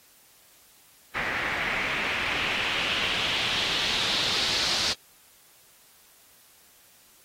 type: noise with low-pass filter sweep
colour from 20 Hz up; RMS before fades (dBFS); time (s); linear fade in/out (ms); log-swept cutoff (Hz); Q
white; -28; 1.14-4.94; 20; 1900 to 4600; 3
effects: white hiss -57 dBFS RMS until 7.24 s + AAC 48 kbps